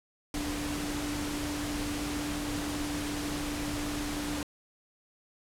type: tone in noise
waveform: sine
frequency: 293.7 Hz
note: D4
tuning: in tune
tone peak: -34 dBFS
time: 0.34-4.43 s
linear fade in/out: 2 ms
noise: pink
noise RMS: -36 dBFS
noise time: 0.34-4.43 s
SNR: -1 dB
effects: low-pass 11000 Hz 12 dB/octave